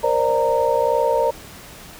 sine tone cluster, 470.2 / 532 / 595 / 924 Hz, A#4 / C5 / D5 / A#5, +15 / +29 / +22 / -16 cents, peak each -21 dBFS, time 0.03-1.31 s, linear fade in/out 10 ms, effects pink hiss -40 dBFS RMS until 1.99 s

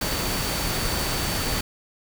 sine tone in noise, 4539 Hz, C#8, 40 cents sharp, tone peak -34 dBFS, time 0.01-1.61 s, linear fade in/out 5 ms, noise pink, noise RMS -26 dBFS, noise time 0.01-1.61 s, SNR -11 dB, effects none

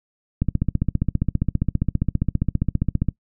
click train, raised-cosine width 5 ms, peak -7 dBFS, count 41, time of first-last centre 0.42-3.087 s, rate 15 Hz, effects noise-tail reverb RT60 0.1 s tail -21 dB re dry

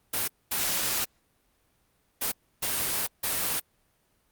white noise bursts at uneven times, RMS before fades -28 dBFS, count 5, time 0.13-0.28 / 0.51-1.05 / 2.21-2.32 / 2.62-3.07 / 3.23-3.6 s, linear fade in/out 10 ms, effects pink hiss -69 dBFS RMS until 4.31 s + Opus 32 kbps

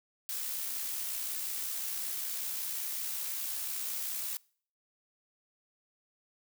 blue noise with amplitude modulation, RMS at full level -35 dBFS, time 0.29-4.37 s, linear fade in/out 0 ms, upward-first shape sine, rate 65.4 Hz, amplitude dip 30%, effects noise-tail reverb RT60 0.5 s tail -24 dB re dry

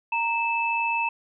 sine tone pair together, 928.4 / 2626 Hz, A#5 / E7, -7 / -7 cents, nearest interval octave + tritone, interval 1800 cents, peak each -25 dBFS, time 0.12-1.09 s, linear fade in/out 5 ms, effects none

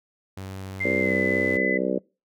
sawtooth tone, 95.7 Hz, G2, 41 cents flat, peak -30 dBFS, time 0.37-1.57 s, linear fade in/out 5 ms
sine tone with pitch glide, 2093 to 2010 Hz, C7 to B6, 0 to +30 cents, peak -24 dBFS, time 0.8-1.78 s, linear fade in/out 10 ms, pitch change -70 cents, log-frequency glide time 1-1.14 s
harmonic tone, 64.3 Hz, C2, 30 cents flat, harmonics 3 / 4 / 5 / 6 / 7 / 8 / 9, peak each -30 / -30 / -30 / -30 / -30 / -30 / -30 dBFS, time 0.84-1.99 s, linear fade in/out 10 ms
effects noise-tail reverb RT60 0.3 s tail -24 dB re dry

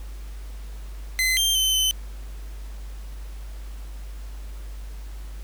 sawtooth tone with pitch steps, 2046 / 3167 / 3070 / 3050 Hz, C7 / G7 / G7 / G7, -39 / +17 / -37 / -48 cents, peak -16 dBFS, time 1.19-1.91 s, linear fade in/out 0 ms, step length 180 ms, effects added 50 Hz sine -33 dBFS peak until 5.43 s + pink hiss -50 dBFS RMS until 5.43 s

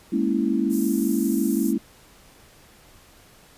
sine chord, A# half-diminished seventh, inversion third, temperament equal, 207.7 / 233.1 / 277.2 / 329.6 Hz, G#3 / A#3 / C#4 / E4, 0 / 0 / 0 / 0 cents, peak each -25 dBFS, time 0.12-1.78 s, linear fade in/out 10 ms
white high-pass noise, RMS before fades -35 dBFS, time 0.69-1.74 s, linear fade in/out 50 ms, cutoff 6400 Hz, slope 24 dB/octave
effects pink hiss -52 dBFS RMS until 3.57 s + resampled to 32000 Hz

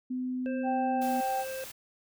sine tone with pitch glide, 253.8 to 250.6 Hz, B3 to B3, +47 to +25 cents, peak -30 dBFS, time 0.1-1.21 s, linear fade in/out 10 ms, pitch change -22 cents, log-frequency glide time 0.93-1.01 s
harmonic tone, 527 Hz, C5, 12 cents sharp, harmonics 1 / 3 / 5, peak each -35 / -45 / -49 dBFS, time 0.46-1.64 s, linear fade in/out 0 ms
sine tone, 781 Hz, G5, 7 cents flat, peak -28 dBFS, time 0.63-1.45 s, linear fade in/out 50 ms
white noise, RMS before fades -44 dBFS, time 1.01-1.72 s, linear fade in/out 10 ms
effects none

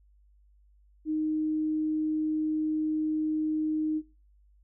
sine tone, 310 Hz, D#4, 6 cents flat, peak -26 dBFS, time 1.05-4.02 s, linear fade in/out 50 ms, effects noise-tail reverb RT60 0.3 s tail -20 dB re dry + added 50 Hz sine -58 dBFS peak until 4.63 s

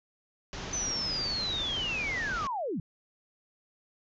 pink low-pass noise, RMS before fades -39 dBFS, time 0.53-2.47 s, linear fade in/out 0 ms, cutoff 6700 Hz, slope 96 dB/octave
sine linear sweep, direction down, 6140 to 131.2 Hz, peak -30 dBFS, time 0.73-2.8 s, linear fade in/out 2 ms
effects none

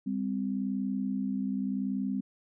sine tone pair together, 198.71 / 259.5 Hz, G3 / C4, +24 / -14 cents, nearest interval perfect fourth, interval 462 cents, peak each -31 / -32 dBFS, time 0.06-2.21 s, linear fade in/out 10 ms, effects none

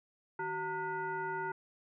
sine tone with frequency modulation, 912 Hz, A#5, 38 cents flat, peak -34 dBFS, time 0.39-1.52 s, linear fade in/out 5 ms, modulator 533 Hz, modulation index 1.2, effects none

